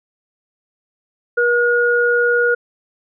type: tone pair together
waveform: sine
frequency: 479 / 1439.4 Hz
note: A#4 / F#6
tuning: +47 / -48 cents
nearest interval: octave + perfect fifth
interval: 1905 cents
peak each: -15 dBFS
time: 1.37-2.55 s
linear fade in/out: 10 ms
effects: none